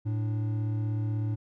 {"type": "tone pair together", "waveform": "triangle", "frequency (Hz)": [110, 293.7], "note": ["A2", "D4"], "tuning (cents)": [0, 0], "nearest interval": "octave + perfect fourth", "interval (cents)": 1700, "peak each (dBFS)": [-25, -37], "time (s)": [0.05, 1.36], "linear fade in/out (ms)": 20, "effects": []}